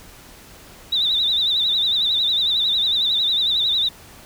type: tone with vibrato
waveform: triangle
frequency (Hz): 3730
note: A#7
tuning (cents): 0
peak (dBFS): -13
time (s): 0.92-3.89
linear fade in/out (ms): 10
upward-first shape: sine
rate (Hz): 11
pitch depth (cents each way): 100
effects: tanh soft clip ceiling -15 dBFS + pink hiss -44 dBFS RMS until 4.25 s